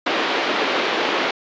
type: band-pass noise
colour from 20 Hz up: pink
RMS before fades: -21 dBFS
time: 0.06-1.31 s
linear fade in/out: 5 ms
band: 300 to 3900 Hz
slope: 24 dB/octave
effects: resampled to 16000 Hz